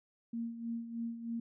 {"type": "tone with tremolo", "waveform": "sine", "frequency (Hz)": 231.7, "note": "A#3", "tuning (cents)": -10, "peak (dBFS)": -34, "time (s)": [0.33, 1.4], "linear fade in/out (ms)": 5, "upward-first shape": "sine", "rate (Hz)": 3.2, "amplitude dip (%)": 65, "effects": []}